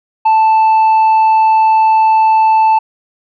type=tone with tanh clipping; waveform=sine; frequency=880 Hz; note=A5; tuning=in tune; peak=-7 dBFS; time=0.25-2.79 s; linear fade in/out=10 ms; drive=3 dB; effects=none